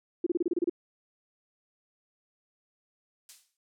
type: tone bursts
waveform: sine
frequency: 346.3 Hz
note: F4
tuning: 15 cents flat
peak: -23 dBFS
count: 9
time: 0.24-0.697 s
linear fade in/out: 5 ms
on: 25 ms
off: 29 ms
type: noise with exponential decay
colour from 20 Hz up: violet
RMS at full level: -35 dBFS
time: 3.29-3.57 s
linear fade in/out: 1 ms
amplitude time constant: 59 ms
effects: low-pass 7000 Hz 12 dB/octave